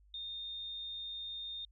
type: tone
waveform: sine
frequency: 3653 Hz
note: A#7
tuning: 36 cents flat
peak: -40 dBFS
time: 0.14-1.65 s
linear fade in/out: 2 ms
effects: added 50 Hz sine -61 dBFS peak until 1.71 s